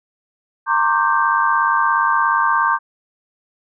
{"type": "tone cluster", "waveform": "sine", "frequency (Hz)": [921, 1072, 1169, 1564], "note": ["A#5", "C6", "D6", "G6"], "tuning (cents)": [-21, 42, -8, -4], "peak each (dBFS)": -19, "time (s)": [0.66, 2.79], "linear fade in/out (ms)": 50, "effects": []}